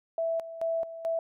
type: tone with tremolo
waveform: sine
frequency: 659.3 Hz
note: E5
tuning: in tune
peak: -26 dBFS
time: 0.18-1.19 s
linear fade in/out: 2 ms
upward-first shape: square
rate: 2.3 Hz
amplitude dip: 75%
effects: none